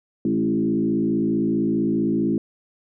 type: tone with frequency modulation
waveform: sine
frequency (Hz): 268.9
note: C4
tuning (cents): +47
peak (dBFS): -18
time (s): 0.25-2.38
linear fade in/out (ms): 2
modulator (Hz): 55.4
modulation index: 1.6
effects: none